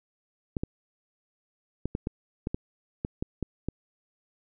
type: clicks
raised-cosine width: 3 ms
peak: -16 dBFS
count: 11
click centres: 0.568 / 0.635 / 1.856 / 1.951 / 2.071 / 2.471 / 2.545 / 3.049 / 3.225 / 3.427 / 3.686 s
effects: none